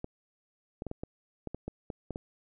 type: clicks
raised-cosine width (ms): 2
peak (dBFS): -23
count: 11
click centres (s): 0.044 / 0.821 / 0.867 / 0.914 / 1.035 / 1.473 / 1.546 / 1.68 / 1.902 / 2.107 / 2.159
effects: none

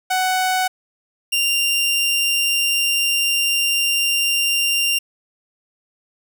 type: tone pair in turn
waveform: sawtooth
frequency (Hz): 745 / 2784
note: F#5 / F7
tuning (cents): +12 / -6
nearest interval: octave + major seventh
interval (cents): 2282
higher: second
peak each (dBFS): -13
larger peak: neither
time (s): 0.1-0.68 / 1.32-4.99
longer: second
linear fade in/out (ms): 10
effects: none

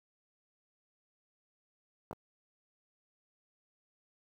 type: clicks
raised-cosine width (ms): 1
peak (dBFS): -27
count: 2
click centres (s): 2.111 / 2.129
effects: high-pass 60 Hz 12 dB/octave + 9-bit

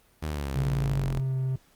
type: linear sweep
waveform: sawtooth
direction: down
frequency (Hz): 79.2 to 40.38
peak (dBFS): -25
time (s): 0.22-1.2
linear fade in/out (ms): 10
type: tone with pitch glide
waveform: triangle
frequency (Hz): 138.59 to 131.04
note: C#3 to C3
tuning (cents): 0 to +3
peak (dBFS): -23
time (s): 0.55-1.56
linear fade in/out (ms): 5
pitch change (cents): -97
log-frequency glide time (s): 0.74-1.38
effects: pink hiss -62 dBFS RMS until 1.75 s + Opus 32 kbps

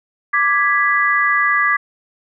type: chord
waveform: sine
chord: G# diminished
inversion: second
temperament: equal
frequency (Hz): 1174.7 / 1661.2 / 1975.5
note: D6 / G#6 / B6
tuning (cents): 0 / 0 / 0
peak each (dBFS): -17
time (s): 0.33-1.77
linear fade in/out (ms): 10
effects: none

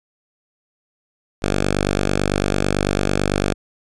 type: tone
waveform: 5% pulse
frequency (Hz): 49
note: G1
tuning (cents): 0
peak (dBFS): -6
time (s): 1.42-3.54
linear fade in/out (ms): 10
effects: resampled to 22050 Hz

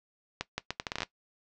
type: accelerating click train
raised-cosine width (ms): 0.2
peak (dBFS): -14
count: 11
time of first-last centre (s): 0.41-1.032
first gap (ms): 170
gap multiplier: 0.74
effects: noise-tail reverb RT60 0.1 s tail -17 dB re dry + low-pass 6000 Hz 12 dB/octave

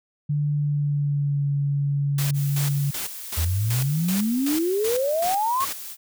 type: tone with pitch glide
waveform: sine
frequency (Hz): 146.83 to 141.91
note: D3 to C#3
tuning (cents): 0 to +41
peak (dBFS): -20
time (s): 0.29-2.91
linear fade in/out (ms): 10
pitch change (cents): -59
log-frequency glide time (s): 0.53-1.47
type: noise bursts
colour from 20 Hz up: white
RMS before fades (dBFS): -30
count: 10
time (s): 2.18-5.73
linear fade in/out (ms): 5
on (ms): 130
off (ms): 250
type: noise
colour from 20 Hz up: blue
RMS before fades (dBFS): -36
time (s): 2.33-5.97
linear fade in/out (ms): 50
type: exponential sweep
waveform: sine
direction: up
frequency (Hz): 78 to 1119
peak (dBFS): -20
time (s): 3.37-5.65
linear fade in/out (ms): 10
effects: none

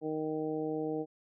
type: harmonic tone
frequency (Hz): 155.56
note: D#3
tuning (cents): 0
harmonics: 1 / 2 / 3 / 4 / 5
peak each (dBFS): -44 / -35 / -35 / -44 / -44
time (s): 0.01-1.06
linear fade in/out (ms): 50
effects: none

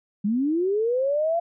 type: linear sweep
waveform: sine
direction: up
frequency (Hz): 194.4 to 692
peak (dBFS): -20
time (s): 0.24-1.4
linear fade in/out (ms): 10
effects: none

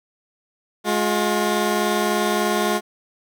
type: tone pair together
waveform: 15% pulse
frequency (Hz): 210.4 / 357.4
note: G#3 / F4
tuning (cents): +23 / +40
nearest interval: major sixth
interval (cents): 917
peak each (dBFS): -15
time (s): 0.84-2.81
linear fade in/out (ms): 50
effects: none

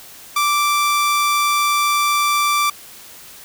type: tone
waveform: sawtooth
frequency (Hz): 1172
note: D6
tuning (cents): -4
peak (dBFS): -11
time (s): 0.36-2.7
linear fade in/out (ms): 5
effects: white hiss -40 dBFS RMS until 3.44 s

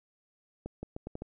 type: accelerating click train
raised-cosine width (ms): 2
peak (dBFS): -25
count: 6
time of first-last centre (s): 0.66-1.22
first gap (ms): 170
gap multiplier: 0.79
effects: none

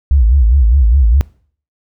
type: tone with vibrato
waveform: sine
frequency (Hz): 61.74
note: B1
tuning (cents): 0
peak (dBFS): -6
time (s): 0.11-1.21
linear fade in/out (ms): 0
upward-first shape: sine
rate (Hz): 4.9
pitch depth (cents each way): 250
effects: noise-tail reverb RT60 0.5 s tail -22 dB re dry

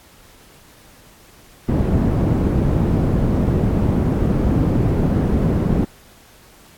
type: low-pass noise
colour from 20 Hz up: white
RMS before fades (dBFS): -17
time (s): 1.68-5.85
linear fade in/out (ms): 10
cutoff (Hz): 230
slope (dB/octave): 12
effects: pink hiss -48 dBFS RMS until 6.77 s + AAC 64 kbps

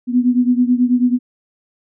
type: beating tone pair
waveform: sine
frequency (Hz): 244.5 / 253.7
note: B3 / B3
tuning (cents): -17 / +47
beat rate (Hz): 9.2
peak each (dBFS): -13 / -16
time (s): 0.07-1.19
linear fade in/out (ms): 50
effects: none

